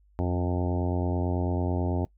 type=harmonic tone with a mistuned harmonic; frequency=89.1 Hz; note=F2; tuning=35 cents sharp; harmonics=1 / 2 / 3 / 4 / 5 / 6 / 7 / 8 / 9 / 10; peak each=-27 / -33 / -32 / -34 / -38 / -42 / -38 / -42 / -41 / -43 dBFS; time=0.19-2.05 s; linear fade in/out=0 ms; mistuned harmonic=1; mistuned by=-52 cents; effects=noise-tail reverb RT60 0.1 s tail -21 dB re dry + added 50 Hz sine -58 dBFS peak until 2.17 s